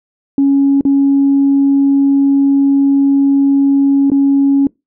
sine tone with dropouts, 277.2 Hz, C#4, in tune, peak -6 dBFS, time 0.38-4.67 s, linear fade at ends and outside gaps 2 ms, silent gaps 0.81-0.851 / 4.101-4.117 s, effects noise-tail reverb RT60 0.2 s tail -24 dB re dry + tanh soft clip ceiling -3 dBFS

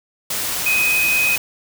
sine tone in noise, 2511 Hz, D#7, 15 cents sharp, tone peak -15 dBFS, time 0.66-1.36 s, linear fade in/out 5 ms, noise white, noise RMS -23 dBFS, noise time 0.3-1.38 s, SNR +5 dB, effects none

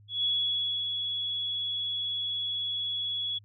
sine tone with ADSR envelope, 3371 Hz, G#7, 25 cents sharp, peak -24 dBFS, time 0.08-3.39 s, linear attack 160 ms, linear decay 610 ms, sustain -5 dB, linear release 15 ms, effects added 103 Hz sine -53 dBFS peak until 3.44 s

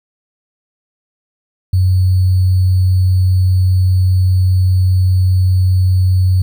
sine tone with sample-and-hold, 92.5 Hz, F#2, in tune, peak -8 dBFS, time 1.73-6.42 s, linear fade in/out 5 ms, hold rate 4410 Hz, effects none

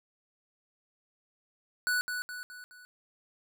square tone with echo, 1480 Hz, F#6, in tune, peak -27 dBFS, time 1.87-2.01 s, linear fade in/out 0 ms, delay 210 ms, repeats 4, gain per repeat -6 dB, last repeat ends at 2.85 s, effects none

